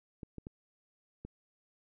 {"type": "clicks", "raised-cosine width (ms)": 3, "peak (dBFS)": -30, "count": 4, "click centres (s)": [0.232, 0.383, 0.469, 1.25], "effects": []}